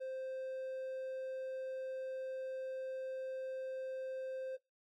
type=tone; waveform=triangle; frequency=523.3 Hz; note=C5; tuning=in tune; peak=-38 dBFS; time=0-4.57 s; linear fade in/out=20 ms; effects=noise-tail reverb RT60 0.2 s tail -20 dB re dry + AAC 48 kbps